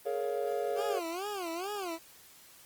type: chord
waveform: triangle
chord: Bb minor seventh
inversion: third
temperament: just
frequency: 419.5 / 466.2 / 559.4 / 699.2 Hz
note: Ab4 / Bb4 / Db5 / F5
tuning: +17 / 0 / +16 / +2 cents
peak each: -33 / -34 / -34 / -35 dBFS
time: 0.05-1 s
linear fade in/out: 20 ms
type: tone with vibrato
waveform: 20% pulse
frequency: 370 Hz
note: F#4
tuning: in tune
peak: -30 dBFS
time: 0.75-1.99 s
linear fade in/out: 50 ms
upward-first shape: sine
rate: 2.3 Hz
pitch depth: 210 cents each way
effects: white hiss -56 dBFS RMS until 2.65 s + Opus 24 kbps